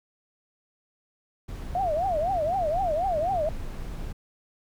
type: noise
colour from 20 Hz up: brown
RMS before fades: -35 dBFS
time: 1.48-4.13 s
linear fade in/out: 10 ms
type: tone with vibrato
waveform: sine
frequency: 685 Hz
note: F5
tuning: 34 cents flat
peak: -23 dBFS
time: 1.75-3.49 s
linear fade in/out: 2 ms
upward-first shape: triangle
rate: 4 Hz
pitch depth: 280 cents each way
effects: none